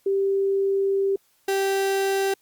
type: tone pair in turn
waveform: sine / 35% pulse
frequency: 392 / 390.1 Hz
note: G4 / G4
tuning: 0 / -8 cents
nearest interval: unison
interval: 8 cents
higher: first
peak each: -19 dBFS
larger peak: neither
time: 0.06-1.16 / 1.48-2.34 s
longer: first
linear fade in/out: 5 ms
effects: white hiss -64 dBFS RMS until 2.41 s + Opus 48 kbps